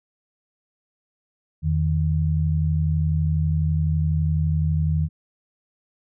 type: tone pair together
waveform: sine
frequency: 83.56 / 155.56 Hz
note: E2 / D#3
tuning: +24 / 0 cents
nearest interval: major seventh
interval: 1076 cents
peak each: -21 dBFS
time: 1.62-5.09 s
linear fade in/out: 50 ms
effects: none